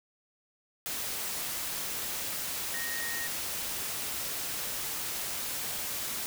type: tone in noise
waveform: sine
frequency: 1864.7 Hz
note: A#6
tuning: in tune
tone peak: -36 dBFS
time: 2.74-3.27 s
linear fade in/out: 0 ms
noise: white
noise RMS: -35 dBFS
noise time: 0.86-6.26 s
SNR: -4 dB
effects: none